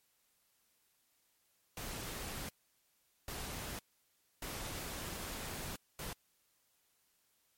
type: noise bursts at uneven times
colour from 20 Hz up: pink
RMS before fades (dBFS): -43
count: 4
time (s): 1.77-2.49 / 3.28-3.79 / 4.42-5.76 / 5.99-6.13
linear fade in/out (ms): 2
effects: white hiss -75 dBFS RMS until 7.57 s + MP3 64 kbps